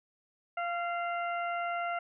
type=harmonic tone with a mistuned harmonic; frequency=694 Hz; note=F5; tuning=11 cents flat; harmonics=1 / 2 / 3 / 4; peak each=-33 / -36 / -41 / -46 dBFS; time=0.57-1.99 s; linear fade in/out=5 ms; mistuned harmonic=2; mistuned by=-16 cents; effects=none